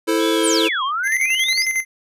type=chord; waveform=square; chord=A minor; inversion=second; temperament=equal; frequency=329.6 / 440 / 523.3 Hz; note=E4 / A4 / C5; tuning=0 / 0 / 0 cents; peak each=-19 / -21 / -25 dBFS; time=0.07-0.69 s; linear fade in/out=20 ms
type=tone with vibrato; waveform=sine; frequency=3291 Hz; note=G#7; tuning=16 cents flat; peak=-26 dBFS; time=0.18-0.92 s; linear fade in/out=50 ms; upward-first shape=sine; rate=2.4 Hz; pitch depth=68 cents each way
type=exponential two-way sweep; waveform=sine; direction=down then up; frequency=10640 to 1016 to 5340 Hz; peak=-19 dBFS; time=0.43-1.66 s; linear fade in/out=20 ms; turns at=0.83 s
type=tone with tremolo; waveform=square; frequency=2070 Hz; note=C7; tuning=19 cents flat; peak=-17 dBFS; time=1.03-1.85 s; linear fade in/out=50 ms; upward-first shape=square; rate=11 Hz; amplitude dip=55%
effects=resampled to 32000 Hz